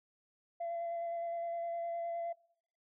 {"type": "tone with vibrato", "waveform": "sine", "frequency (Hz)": 680, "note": "F5", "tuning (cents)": -46, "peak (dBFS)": -34, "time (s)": [0.6, 2.33], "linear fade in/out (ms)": 10, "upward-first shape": "square", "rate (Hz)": 9.7, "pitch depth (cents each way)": 11, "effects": ["noise-tail reverb RT60 0.7 s tail -24 dB re dry", "tanh soft clip ceiling -33 dBFS"]}